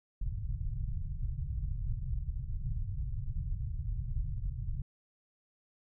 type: low-pass noise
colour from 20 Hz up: pink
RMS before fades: -35 dBFS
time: 0.21-4.82 s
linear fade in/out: 5 ms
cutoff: 140 Hz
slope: 48 dB/octave
effects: none